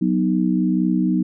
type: chord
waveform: sine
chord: B major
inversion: second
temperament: equal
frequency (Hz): 185 / 246.9 / 311.1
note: F#3 / B3 / D#4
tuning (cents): 0 / 0 / 0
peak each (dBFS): -19 / -21 / -21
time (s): 0.01-1.23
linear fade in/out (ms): 10
effects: none